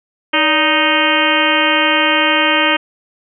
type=harmonic tone with a mistuned harmonic; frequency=311.1 Hz; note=D#4; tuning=in tune; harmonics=1 / 2 / 3 / 4 / 5 / 6 / 7 / 8 / 9 / 10; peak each=-20 / -20 / -20 / -20 / -20 / -20 / -20 / -20 / -20 / -20 dBFS; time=0.33-2.77 s; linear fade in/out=10 ms; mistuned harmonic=2; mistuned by=-110 cents; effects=none